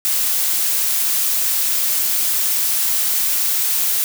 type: noise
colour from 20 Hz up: blue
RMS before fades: -18 dBFS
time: 0.05-4.04 s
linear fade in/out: 0 ms
effects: none